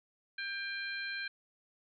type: harmonic tone with a mistuned harmonic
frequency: 795 Hz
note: G5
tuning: 24 cents sharp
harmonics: 2 / 3 / 4 / 5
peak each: -38 / -43 / -50 / -44 dBFS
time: 0.38-1.28 s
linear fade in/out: 5 ms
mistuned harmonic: 5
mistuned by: +53 cents
effects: none